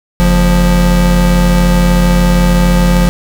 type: tone pair together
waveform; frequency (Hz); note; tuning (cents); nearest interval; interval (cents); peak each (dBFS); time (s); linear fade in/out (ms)
square; 46.62 / 176; F#1 / F3; +14 / +14; octave + major seventh; 2300; -10; 0.2-3.09; 0
effects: none